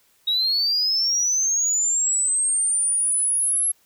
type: linear sweep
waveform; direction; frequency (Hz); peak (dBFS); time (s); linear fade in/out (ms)
sine; up; 3780 to 11175; -17; 0.27-3.72; 10
effects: tanh soft clip ceiling -15 dBFS + white hiss -61 dBFS RMS until 3.85 s